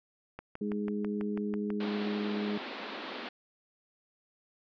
click train, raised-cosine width 0.5 ms, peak -26 dBFS, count 9, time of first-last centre 0.39-1.704 s, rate 6.09 Hz
harmonic tone, 103.83 Hz, G#2, in tune, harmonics 2 / 3 / 4, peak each -32 / -40 / -37 dBFS, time 0.61-2.58 s, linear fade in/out 5 ms
pink band-pass noise, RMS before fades -41 dBFS, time 1.8-3.29 s, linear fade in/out 5 ms, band 220 to 4300 Hz, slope 48 dB/octave
effects none

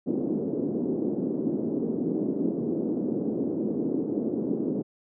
pink band-pass noise, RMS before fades -28 dBFS, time 0.06-4.83 s, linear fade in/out 20 ms, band 220 to 380 Hz, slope 24 dB/octave, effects none

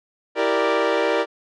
sawtooth chord, E half-diminished seventh, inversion none, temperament equal, 329.6 / 392 / 466.2 / 587.3 Hz, E4 / G4 / Bb4 / D5, 0 / 0 / 0 / 0 cents, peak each -22 / -21 / -18 / -18 dBFS, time 0.35-1.26 s, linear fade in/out 50 ms, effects low-pass 3000 Hz 12 dB/octave

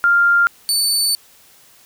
sine / 25% pulse tone pair in turn, 1396.9 / 4512 Hz, F6 / C#8, 0 / +30 cents, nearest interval octave + minor sixth, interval 2030 cents, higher second, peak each -10 dBFS, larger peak neither, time 0.04-0.47 / 0.69-1.15 s, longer second, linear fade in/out 0 ms, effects white hiss -49 dBFS RMS until 1.85 s

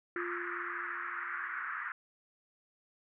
pink band-pass noise, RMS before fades -39 dBFS, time 0.16-1.92 s, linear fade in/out 2 ms, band 1200 to 1900 Hz, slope 48 dB/octave
sine tone with exponential decay, 349.6 Hz, F4, 2 cents sharp, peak -36 dBFS, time 0.16-1.91 s, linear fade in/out 1 ms, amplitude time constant 380 ms
effects none

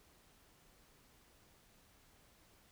silence, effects pink hiss -67 dBFS RMS until 2.71 s

